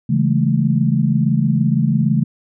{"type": "chord", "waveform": "sine", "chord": "A major seventh", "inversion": "first", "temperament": "equal with one note detuned", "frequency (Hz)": [138.59, 164.81, 202.3, 220], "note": ["C#3", "E3", "G#3", "A3"], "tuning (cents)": [0, 0, -45, 0], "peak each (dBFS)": [-17, -18, -22, -18], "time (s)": [0.09, 2.24], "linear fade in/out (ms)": 10, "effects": []}